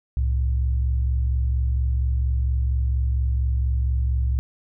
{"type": "tone pair together", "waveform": "sine", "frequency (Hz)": [66.3, 110.6], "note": ["C2", "A2"], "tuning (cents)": [23, 9], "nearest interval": "major sixth", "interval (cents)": 886, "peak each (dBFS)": [-19, -28], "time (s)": [0.17, 4.39], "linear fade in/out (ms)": 0, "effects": []}